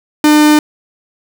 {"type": "tone", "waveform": "45% pulse", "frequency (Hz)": 301.2, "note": "D4", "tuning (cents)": 44, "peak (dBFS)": -5, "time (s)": [0.24, 0.59], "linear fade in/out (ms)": 2, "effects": []}